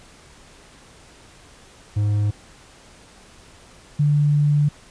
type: tone pair in turn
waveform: triangle / sine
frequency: 103.83 / 146.84 Hz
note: G#2 / D3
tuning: 0 / 0 cents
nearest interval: tritone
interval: 600 cents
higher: second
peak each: -15 / -14 dBFS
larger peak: second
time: 1.96-2.31 / 3.99-4.69 s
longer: second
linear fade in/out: 10 ms
effects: pink hiss -48 dBFS RMS until 4.9 s + resampled to 22050 Hz